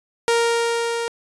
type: tone with level ramp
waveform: sawtooth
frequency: 466.2 Hz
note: A#4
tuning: in tune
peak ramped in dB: -11 to -19 dBFS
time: 0.28-1.08 s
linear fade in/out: 0 ms
effects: resampled to 24000 Hz